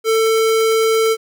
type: tone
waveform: square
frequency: 445.6 Hz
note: A4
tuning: 22 cents sharp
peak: -13 dBFS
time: 0.04-1.17 s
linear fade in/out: 50 ms
effects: none